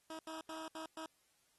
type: tone bursts at uneven times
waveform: 15% pulse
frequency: 319.3 Hz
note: D#4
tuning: 45 cents sharp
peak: -38 dBFS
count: 5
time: 0.1-0.19 / 0.27-0.41 / 0.49-0.68 / 0.75-0.86 / 0.97-1.06 s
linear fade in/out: 2 ms
effects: white hiss -75 dBFS RMS until 1.58 s + AAC 32 kbps